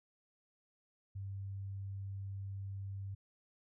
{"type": "tone", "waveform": "sine", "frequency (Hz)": 98, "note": "G2", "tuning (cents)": 0, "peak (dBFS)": -40, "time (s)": [1.15, 3.15], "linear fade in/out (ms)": 10, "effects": []}